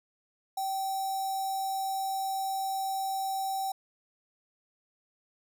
square tone with notch filter, 774 Hz, G5, 22 cents flat, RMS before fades -32 dBFS, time 0.57-3.72 s, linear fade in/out 5 ms, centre 2400 Hz, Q 0.58, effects none

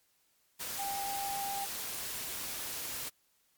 sine tone in noise, 795 Hz, G5, 24 cents sharp, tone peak -35 dBFS, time 0.78-1.66 s, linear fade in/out 20 ms, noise white, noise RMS -39 dBFS, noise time 0.59-3.1 s, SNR +1 dB, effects white hiss -72 dBFS RMS until 3.57 s + MP3 96 kbps

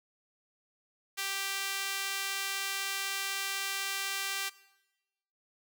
sawtooth tone with high-pass filter, 392 Hz, G4, in tune, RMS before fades -35 dBFS, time 1.17-4.5 s, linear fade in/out 20 ms, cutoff 2000 Hz, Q 0.8, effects noise-tail reverb RT60 1.0 s tail -19 dB re dry

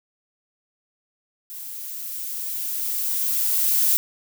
violet noise with level ramp, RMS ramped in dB -36 to -18 dBFS, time 1.5-3.97 s, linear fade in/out 0 ms, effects none

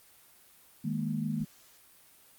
sine chord, D# suspended fourth, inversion none, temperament just, 155.56 / 207.4 / 233.3 Hz, D#3 / G#3 / A#3, 0 / -2 / +2 cents, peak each -34 dBFS, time 0.84-1.45 s, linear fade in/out 10 ms, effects white hiss -59 dBFS RMS until 2.38 s + Opus 32 kbps

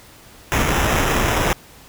pink noise with sample-and-hold, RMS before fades -18 dBFS, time 0.52-1.53 s, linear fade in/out 0 ms, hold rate 4410 Hz, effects pink hiss -45 dBFS RMS until 1.88 s

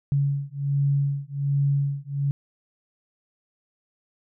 sine beating tone pair, 140 / 141.3 Hz, C#3 / C#3, +18 / +34 cents, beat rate 1.3 Hz, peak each -24 dBFS, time 0.12-2.31 s, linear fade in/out 0 ms, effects none

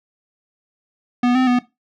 square tone with pitch steps, 245.2 / 257.3 / 246.4 Hz, B3 / C4 / B3, -12 / -29 / -4 cents, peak -14 dBFS, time 1.23-1.59 s, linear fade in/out 5 ms, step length 120 ms, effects noise-tail reverb RT60 0.2 s tail -17 dB re dry + low-pass 3000 Hz 12 dB/octave

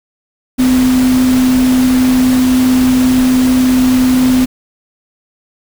sine tone in noise, 254.9 Hz, C4, 45 cents flat, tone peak -7 dBFS, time 0.58-4.46 s, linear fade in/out 20 ms, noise pink, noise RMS -21 dBFS, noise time 0.58-4.46 s, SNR +11 dB, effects none

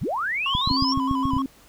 sine linear sweep, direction up, 55 to 5600 Hz, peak -23 dBFS, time 0.01-0.94 s, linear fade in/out 10 ms
triangle tone with vibrato, 1046.5 Hz, C6, in tune, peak -23 dBFS, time 0.46-1.42 s, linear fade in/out 2 ms, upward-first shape square, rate 6.5 Hz, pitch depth 76 cents each way
clicks, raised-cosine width 5 ms, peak -14 dBFS, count 9, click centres 0.551 / 0.675 / 0.713 / 0.824 / 0.975 / 1.112 / 1.255 / 1.335 / 1.367 s
sine tone, 267.6 Hz, C4, 39 cents sharp, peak -23 dBFS, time 0.7-1.46 s, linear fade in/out 2 ms
effects pink hiss -53 dBFS RMS until 1.68 s

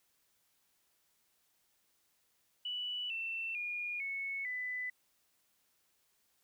sine tone with pitch steps, 2960 / 2683 / 2432 / 2205 / 1998.5 Hz, F#7 / E7 / D#7 / C#7 / B6, 0 / +30 / -40 / -10 / +20 cents, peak -36 dBFS, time 2.65-4.9 s, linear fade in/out 5 ms, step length 450 ms, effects white hiss -75 dBFS RMS until 6.43 s

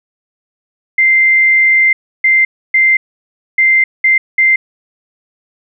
sine tone bursts at uneven times, 2087 Hz, C7, 5 cents flat, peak -6 dBFS, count 6, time 0.98-1.93 / 2.24-2.45 / 2.74-2.97 / 3.58-3.84 / 4.04-4.18 / 4.38-4.56 s, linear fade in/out 5 ms, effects none

